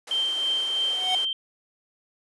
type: high-pass noise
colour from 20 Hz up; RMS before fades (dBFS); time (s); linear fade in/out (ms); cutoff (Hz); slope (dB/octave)
pink; -41; 0.07-1.25; 5; 360; 24
type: tone with tremolo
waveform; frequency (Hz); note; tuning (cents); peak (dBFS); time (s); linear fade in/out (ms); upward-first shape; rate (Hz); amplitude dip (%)
sine; 3136; G7; 0; -21; 0.11-1.33; 2; triangle; 3.1; 40
type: tone with exponential growth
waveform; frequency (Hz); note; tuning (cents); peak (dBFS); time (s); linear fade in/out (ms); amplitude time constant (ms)
square; 740; F#5; 0; -24; 0.8-1.15; 2; 75
effects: resampled to 24000 Hz